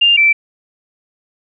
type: tone pair in turn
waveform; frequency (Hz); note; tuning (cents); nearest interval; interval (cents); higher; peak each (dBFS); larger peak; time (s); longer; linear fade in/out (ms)
sine; 2801 / 2332; F7 / D7; +4 / -13; minor third; 317; first; -7; neither; 0.01-0.17 / 0.17-0.33; neither; 10
effects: none